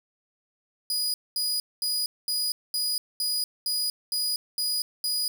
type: tone bursts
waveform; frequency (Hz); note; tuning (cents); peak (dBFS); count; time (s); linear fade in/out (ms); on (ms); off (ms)
sawtooth; 4925; D#8; -19; -22; 10; 0.9-5.28; 2; 240; 220
effects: none